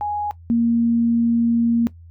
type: tone pair in turn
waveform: sine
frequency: 830.6 / 233.1 Hz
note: G#5 / A#3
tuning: 0 / 0 cents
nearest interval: octave + minor seventh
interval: 2200 cents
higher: first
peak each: -21 / -14 dBFS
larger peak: second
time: 0.01-0.31 / 0.5-1.87 s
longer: second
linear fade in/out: 0 ms
effects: noise-tail reverb RT60 0.1 s tail -17 dB re dry + added 84 Hz sine -40 dBFS peak until 2.1 s